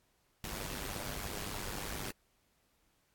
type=noise with amplitude modulation; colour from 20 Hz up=pink; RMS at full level=-38 dBFS; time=0.44-2.11 s; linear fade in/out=2 ms; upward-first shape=sine; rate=99.9 Hz; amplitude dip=80%; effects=pink hiss -74 dBFS RMS until 3.14 s + AAC 64 kbps